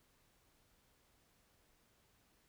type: silence
effects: pink hiss -73 dBFS RMS until 2.48 s